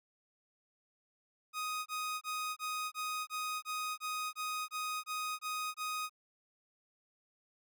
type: tone bursts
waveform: sawtooth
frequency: 1249 Hz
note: D#6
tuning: 6 cents sharp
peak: -32 dBFS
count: 13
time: 1.53-6.096 s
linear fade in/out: 50 ms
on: 330 ms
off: 23 ms
effects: none